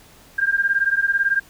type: beating tone pair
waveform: sine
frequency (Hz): 1593 / 1611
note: G6 / G6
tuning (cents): +27 / +47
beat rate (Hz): 18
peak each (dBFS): -19 / -20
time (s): 0.38-1.4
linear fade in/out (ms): 10
effects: pink hiss -49 dBFS RMS until 1.49 s